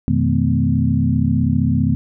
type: tone cluster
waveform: sine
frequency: 88.8 / 124.6 / 157 / 216.2 / 251.3 Hz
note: F2 / B2 / D#3 / A3 / B3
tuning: +29 / +16 / +16 / -30 / +30 cents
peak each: -20 dBFS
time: 0.08-1.95 s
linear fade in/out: 0 ms
effects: none